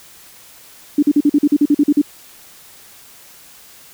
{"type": "tone bursts", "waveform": "sine", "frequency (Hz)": 292, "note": "D4", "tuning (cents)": -10, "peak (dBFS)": -8, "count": 12, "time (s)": [0.98, 2.016], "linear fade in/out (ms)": 5, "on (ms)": 46, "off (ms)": 44, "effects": ["white hiss -43 dBFS RMS until 3.93 s"]}